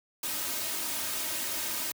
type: noise with comb filter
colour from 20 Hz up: white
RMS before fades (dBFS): -33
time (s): 0.23-1.92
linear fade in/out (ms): 5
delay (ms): 3.2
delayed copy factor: +0.65
effects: high-pass 80 Hz 12 dB/octave